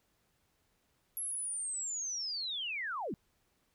sine linear sweep, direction down, 11350 to 155.56 Hz, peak -35 dBFS, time 1.17-3.14 s, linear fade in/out 0 ms, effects pink hiss -75 dBFS RMS until 3.74 s

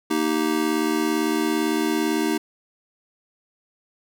square chord, Eb major, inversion second, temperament just, 233.3 / 311.1 / 388.9 Hz, Bb3 / Eb4 / G4, +2 / 0 / -14 cents, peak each -28 / -23 / -27 dBFS, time 0.1-2.38 s, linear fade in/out 10 ms, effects none

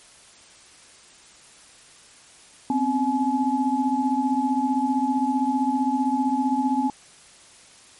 sine tone cluster, 253.3 / 268.7 / 850 Hz, B3 / C4 / G#5, +44 / +46 / +40 cents, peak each -24 dBFS, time 2.7-6.9 s, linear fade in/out 2 ms, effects white hiss -50 dBFS RMS until 7.99 s + MP3 48 kbps

